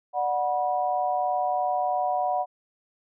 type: tone cluster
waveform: sine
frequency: 592 / 735 / 973 Hz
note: D5 / F#5 / B5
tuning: +14 / -12 / -26 cents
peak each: -30 / -24 / -31 dBFS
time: 0.13-2.46 s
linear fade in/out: 50 ms
effects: none